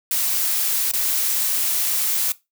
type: noise with dropouts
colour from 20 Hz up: blue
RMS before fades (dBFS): -21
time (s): 0.11-2.32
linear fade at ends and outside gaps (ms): 1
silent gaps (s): 0.914-0.936
effects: noise-tail reverb RT60 0.2 s tail -18 dB re dry